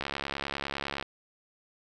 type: click train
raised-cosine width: 0.3 ms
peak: -16 dBFS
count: 72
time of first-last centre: 0.01-1.026 s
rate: 69.9 Hz
effects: none